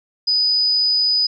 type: tone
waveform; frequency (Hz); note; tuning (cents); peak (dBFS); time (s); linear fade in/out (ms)
sine; 4978; D#8; 0; -14; 0.27-1.27; 10
effects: none